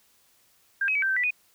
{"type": "tone with pitch steps", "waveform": "sine", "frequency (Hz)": [1595, 2546, 2284, 1565, 1550, 1970, 2479], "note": ["G6", "D#7", "D7", "G6", "G6", "B6", "D#7"], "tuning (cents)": [30, 39, -49, -3, -20, -5, -7], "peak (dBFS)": -22, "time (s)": [0.81, 1.307], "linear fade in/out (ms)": 5, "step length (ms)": 71, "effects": ["white hiss -63 dBFS RMS until 1.54 s"]}